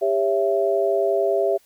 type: chord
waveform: sine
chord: C# diminished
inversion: second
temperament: just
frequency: 399.1 / 554.4 / 665.2 Hz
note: G4 / C#5 / E5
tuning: +31 / 0 / +16 cents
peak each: -21 / -24 / -21 dBFS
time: 0.01-1.58 s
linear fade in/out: 20 ms
effects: white hiss -58 dBFS RMS until 1.65 s